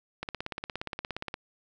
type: click train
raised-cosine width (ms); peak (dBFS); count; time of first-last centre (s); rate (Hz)
0.3; -18; 20; 0.23-1.341; 17.1
effects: none